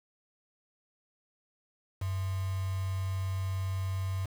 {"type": "tone with quantisation", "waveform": "sine", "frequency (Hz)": 94.9, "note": "F#2", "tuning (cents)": 44, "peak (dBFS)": -30, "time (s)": [2.01, 4.26], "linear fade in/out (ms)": 10, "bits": 7, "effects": []}